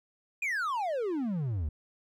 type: exponential sweep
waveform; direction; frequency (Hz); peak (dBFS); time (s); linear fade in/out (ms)
triangle; down; 2504 to 69; -27; 0.42-1.69; 5
effects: none